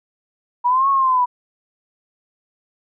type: linear two-way sweep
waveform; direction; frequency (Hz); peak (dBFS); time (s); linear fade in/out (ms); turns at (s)
sine; up then down; 959 to 1108.7 to 973; -13; 0.64-1.26; 20; 0.89
effects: none